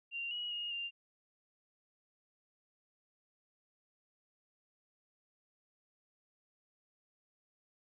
sine tone with pitch steps, 2773 / 2908 / 2861 / 2791 Hz, F7 / F#7 / F7 / F7, -13 / -31 / +41 / -2 cents, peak -37 dBFS, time 0.11-0.91 s, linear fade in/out 50 ms, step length 200 ms, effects none

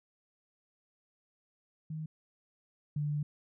sine tone pair in turn, 156.5 / 147.72 Hz, D#3 / D3, +10 / +10 cents, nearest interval minor second, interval 100 cents, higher first, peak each -36 / -30 dBFS, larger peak second, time 1.9-2.06 / 2.96-3.23 s, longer second, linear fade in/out 5 ms, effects none

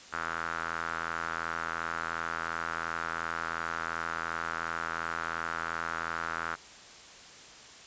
sawtooth tone with band-pass filter, 82.8 Hz, E2, 8 cents sharp, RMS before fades -35 dBFS, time 0.12-6.56 s, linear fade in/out 20 ms, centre 1400 Hz, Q 4.6, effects white hiss -50 dBFS RMS until 7.86 s + resampled to 16000 Hz

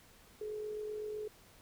sine tone with amplitude modulation, 425.4 Hz, G#4, 42 cents sharp, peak -36 dBFS, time 0.41-1.28 s, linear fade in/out 5 ms, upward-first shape sine, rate 47.8 Hz, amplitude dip 40%, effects pink hiss -61 dBFS RMS until 1.61 s

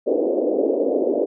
white band-pass noise, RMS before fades -20 dBFS, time 0.06-1.26 s, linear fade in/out 20 ms, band 270 to 580 Hz, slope 48 dB/octave, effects none

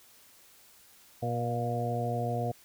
harmonic tone with a mistuned harmonic, 119.9 Hz, A#2, 49 cents sharp, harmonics 1 / 2 / 3 / 4 / 5 / 6, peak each -32 / -38 / -43 / -36 / -39 / -34 dBFS, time 1.22-2.52 s, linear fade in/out 10 ms, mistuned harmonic 6, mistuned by -30 cents, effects white hiss -58 dBFS RMS until 2.64 s

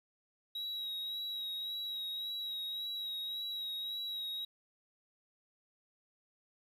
triangle tone with vibrato, 3841 Hz, B7, 49 cents flat, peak -36 dBFS, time 0.55-4.45 s, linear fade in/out 5 ms, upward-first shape sine, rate 1.8 Hz, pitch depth 27 cents each way, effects 11-bit

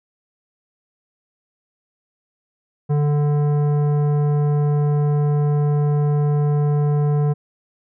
triangle tone with tanh clipping, 146.83 Hz, D3, in tune, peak -17 dBFS, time 2.89-7.34 s, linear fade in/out 20 ms, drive 17 dB, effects none

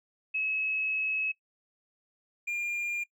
sine / triangle tone pair in turn, 2575 / 2405 Hz, E7 / D7, -41 / +41 cents, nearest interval minor second, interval 118 cents, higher first, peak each -28 dBFS, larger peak neither, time 0.34-1.32 / 2.47-3.04 s, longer first, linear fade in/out 10 ms, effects noise-tail reverb RT60 0.1 s tail -20 dB re dry

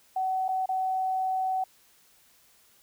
sine tone with dropouts, 754 Hz, F#5, 32 cents sharp, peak -25 dBFS, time 0.16-1.64 s, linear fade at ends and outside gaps 5 ms, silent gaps 0.482-0.488 / 0.659-0.689 s, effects white hiss -61 dBFS RMS until 2.82 s

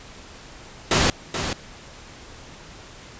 pink noise with echo, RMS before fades -18 dBFS, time 0.91-1.1 s, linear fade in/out 2 ms, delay 430 ms, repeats 1, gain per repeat -8 dB, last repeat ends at 1.53 s, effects pink hiss -43 dBFS RMS until 3.19 s + resampled to 16000 Hz

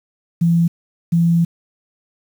sine tone bursts at uneven times, 168.8 Hz, E3, 41 cents sharp, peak -11 dBFS, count 2, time 0.41-0.68 / 1.12-1.45 s, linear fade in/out 10 ms, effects 7-bit

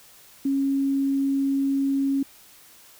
sine tone, 274.3 Hz, C#4, 18 cents flat, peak -20 dBFS, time 0.45-2.23 s, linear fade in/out 5 ms, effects white hiss -51 dBFS RMS until 2.99 s

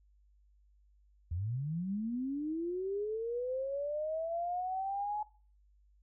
sine linear sweep, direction up, 77.78 to 850 Hz, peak -33 dBFS, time 1.31-5.23 s, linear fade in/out 5 ms, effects noise-tail reverb RT60 0.4 s tail -19 dB re dry + added 50 Hz sine -63 dBFS peak until 6.02 s

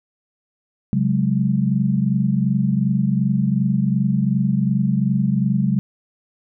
sine chord, C# suspended fourth, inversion none, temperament equal with one note detuned, 135.58 / 185 / 207.7 Hz, C#3 / F#3 / G#3, -38 / 0 / 0 cents, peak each -20 dBFS, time 0.93-5.79 s, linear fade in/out 0 ms, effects none

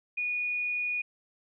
sine tone, 2457 Hz, D#7, 22 cents flat, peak -28 dBFS, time 0.17-1.02 s, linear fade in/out 10 ms, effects none

